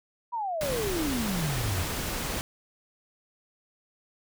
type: exponential sweep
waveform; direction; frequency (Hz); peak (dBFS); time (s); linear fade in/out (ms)
sine; down; 987.8 to 80; -28; 0.32-1.85; 20
type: noise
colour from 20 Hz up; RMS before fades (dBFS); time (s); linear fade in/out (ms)
pink; -32; 0.61-2.41; 0
effects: none